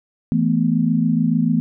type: chord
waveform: sine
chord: E suspended fourth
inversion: none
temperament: equal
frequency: 164.81 / 220 / 246.9 Hz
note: E3 / A3 / B3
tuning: 0 / 0 / 0 cents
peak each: -19 dBFS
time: 0.32-1.6 s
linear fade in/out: 0 ms
effects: none